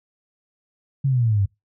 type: exponential sweep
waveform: sine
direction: down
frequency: 141.5 to 94.8 Hz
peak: -16 dBFS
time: 1.04-1.46 s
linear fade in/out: 10 ms
effects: noise-tail reverb RT60 0.2 s tail -24 dB re dry